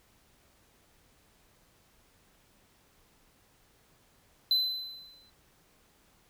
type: tone with exponential decay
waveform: triangle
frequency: 4037 Hz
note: B7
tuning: 37 cents sharp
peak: -20 dBFS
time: 4.51-5.3 s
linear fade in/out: 2 ms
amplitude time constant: 170 ms
effects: pink hiss -65 dBFS RMS until 6.29 s